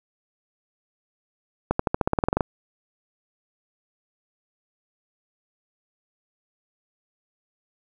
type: accelerating click train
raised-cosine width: 1 ms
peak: -6 dBFS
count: 13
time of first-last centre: 1.71-2.408 s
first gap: 84 ms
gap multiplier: 0.93
effects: 8-bit